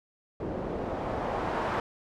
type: noise with low-pass filter sweep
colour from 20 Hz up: white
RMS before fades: -32 dBFS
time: 0.4-1.8 s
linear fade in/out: 2 ms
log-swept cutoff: 430 to 1100 Hz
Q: 1.2
effects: none